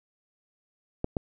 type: clicks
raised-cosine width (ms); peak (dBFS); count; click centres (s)
2; -14; 2; 1.044 / 1.168
effects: none